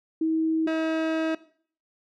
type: tone pair in turn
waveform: sine / 30% pulse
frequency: 320.4 / 320.4 Hz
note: E4 / E4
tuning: -49 / -49 cents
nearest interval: unison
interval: 0 cents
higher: neither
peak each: -21 dBFS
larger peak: neither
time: 0.21-0.67 / 0.67-1.35 s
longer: second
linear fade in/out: 5 ms
effects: noise-tail reverb RT60 0.5 s tail -17 dB re dry + low-pass 3000 Hz 12 dB/octave